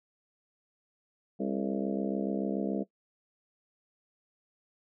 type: harmonic tone with a mistuned harmonic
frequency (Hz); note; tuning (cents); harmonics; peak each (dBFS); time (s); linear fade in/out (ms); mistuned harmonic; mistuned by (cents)
67; C2; +42; 3 / 4 / 5 / 6 / 7 / 8 / 9 / 10; -33 / -35 / -37 / -39 / -40 / -41 / -42 / -43; 1.39-2.84; 20; 6; +72
effects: noise-tail reverb RT60 0.1 s tail -19 dB re dry